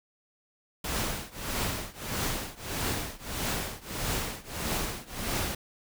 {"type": "noise with tremolo", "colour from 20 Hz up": "pink", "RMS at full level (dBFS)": -29, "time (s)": [0.84, 5.55], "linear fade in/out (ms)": 5, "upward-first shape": "triangle", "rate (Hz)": 1.6, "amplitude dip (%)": 95, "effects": []}